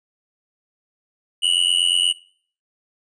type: tone with amplitude modulation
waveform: square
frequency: 2931 Hz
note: F#7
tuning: 17 cents flat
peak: -12 dBFS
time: 1.42-2.13 s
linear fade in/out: 20 ms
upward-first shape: sine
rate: 88.5 Hz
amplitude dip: 100%
effects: noise-tail reverb RT60 0.5 s tail -20 dB re dry + resampled to 22050 Hz